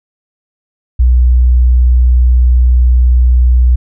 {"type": "tone", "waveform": "sine", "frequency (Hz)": 61.6, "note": "B1", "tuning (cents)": -4, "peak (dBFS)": -4, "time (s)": [0.99, 3.76], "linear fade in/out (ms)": 10, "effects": []}